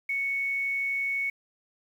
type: tone with quantisation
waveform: sine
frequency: 2217 Hz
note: C#7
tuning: in tune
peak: -26 dBFS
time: 0.09-1.3 s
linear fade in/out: 5 ms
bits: 9
effects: none